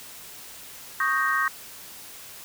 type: chord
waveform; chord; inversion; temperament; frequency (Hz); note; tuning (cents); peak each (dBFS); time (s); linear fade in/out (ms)
sine; Eb dominant seventh; third; equal; 1108.7 / 1244.5 / 1568 / 1864.7; Db6 / Eb6 / G6 / Bb6; 0 / 0 / 0 / 0; -27 / -28 / -26 / -26; 1-1.48; 2
effects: white hiss -43 dBFS RMS until 2.44 s